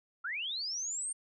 sine linear sweep, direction up, 1300 to 8850 Hz, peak -34 dBFS, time 0.24-1.13 s, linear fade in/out 10 ms, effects none

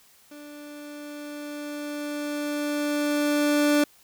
30% pulse tone with level ramp, 293.7 Hz, D4, in tune, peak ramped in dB -39 to -15 dBFS, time 0.31-3.84 s, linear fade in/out 5 ms, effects white hiss -57 dBFS RMS until 4.03 s

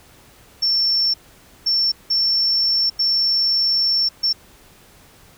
sine tone bursts at uneven times, 5420 Hz, E8, 47 cents sharp, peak -14 dBFS, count 5, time 0.62-1.14 / 1.66-1.92 / 2.1-2.9 / 2.99-4.09 / 4.23-4.33 s, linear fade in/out 10 ms, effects tanh soft clip ceiling -11 dBFS + pink hiss -49 dBFS RMS until 5.37 s

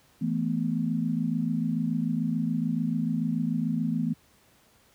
sine chord, E suspended fourth, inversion none, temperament equal, 164.81 / 220 / 246.9 Hz, E3 / A3 / B3, 0 / 0 / 0 cents, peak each -29 dBFS, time 0.21-4.14 s, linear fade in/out 10 ms, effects pink hiss -61 dBFS RMS until 4.94 s + high-pass 60 Hz 12 dB/octave

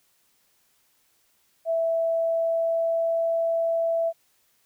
sine tone with pitch glide, 659.3 to 663.5 Hz, E5 to E5, 0 to +11 cents, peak -21 dBFS, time 1.65-4.13 s, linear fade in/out 50 ms, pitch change +11 cents, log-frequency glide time 1.8-3.28 s, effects white hiss -66 dBFS RMS until 4.65 s

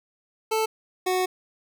25% pulse tone pair in turn, 440 / 368.9 Hz, A4 / F#4, 0 / -5 cents, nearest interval minor third, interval 305 cents, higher first, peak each -18 dBFS, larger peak neither, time 0.51-0.66 / 1.06-1.26 s, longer second, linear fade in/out 10 ms, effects none

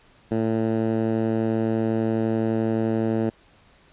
10% pulse tone with band-pass filter, 111.8 Hz, A2, 28 cents sharp, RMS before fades -23 dBFS, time 0.31-3.3 s, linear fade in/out 10 ms, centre 250 Hz, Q 0.83, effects pink hiss -56 dBFS RMS until 3.92 s + resampled to 8000 Hz

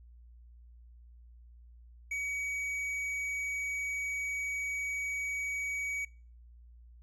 triangle tone with tanh clipping, 2263 Hz, C#7, 35 cents sharp, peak -34 dBFS, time 2.11-6.05 s, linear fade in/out 5 ms, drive 11 dB, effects noise-tail reverb RT60 0.4 s tail -23 dB re dry + added 59 Hz sine -52 dBFS peak until 7.02 s

